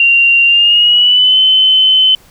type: tone with pitch glide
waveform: sine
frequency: 2767 to 3052 Hz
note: F7 to G7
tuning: -17 to -47 cents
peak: -5 dBFS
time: 0-2.15 s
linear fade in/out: 2 ms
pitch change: +170 cents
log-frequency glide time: 0.45-1.38 s
effects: pink hiss -45 dBFS RMS until 2.3 s